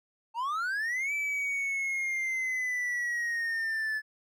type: linear two-way sweep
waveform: triangle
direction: up then down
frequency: 880 to 2321 to 1728 Hz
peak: -27 dBFS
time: 0.34-4.02 s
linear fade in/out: 50 ms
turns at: 1.13 s
effects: none